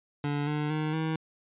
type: tone with pitch steps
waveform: 25% pulse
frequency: 145.1 / 149.61 / 154.26 / 159.06 Hz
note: D3 / D3 / D#3 / D#3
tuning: -21 / +32 / -15 / +38 cents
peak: -24 dBFS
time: 0.24-1.16 s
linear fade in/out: 2 ms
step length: 230 ms
effects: resampled to 8000 Hz